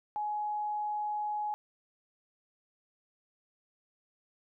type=tone; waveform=sine; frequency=840 Hz; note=G#5; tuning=19 cents sharp; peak=-31 dBFS; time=0.16-1.54 s; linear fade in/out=0 ms; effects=none